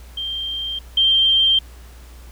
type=tone pair in turn; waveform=sine; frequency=3169 / 3157 Hz; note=G7 / G7; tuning=+18 / +12 cents; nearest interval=unison; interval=6 cents; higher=first; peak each=-23 / -12 dBFS; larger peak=second; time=0.17-0.79 / 0.97-1.59 s; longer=neither; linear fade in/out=5 ms; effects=added 60 Hz sine -38 dBFS peak until 2.31 s + pink hiss -48 dBFS RMS until 2.31 s